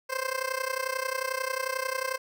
15% pulse tone with amplitude modulation, 523.3 Hz, C5, in tune, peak -19 dBFS, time 0.09-2.18 s, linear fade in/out 20 ms, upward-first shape sine, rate 31.2 Hz, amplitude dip 85%, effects none

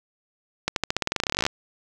accelerating click train, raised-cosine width 0.2 ms, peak -5 dBFS, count 22, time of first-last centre 0.68-1.465 s, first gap 82 ms, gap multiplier 0.91, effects none

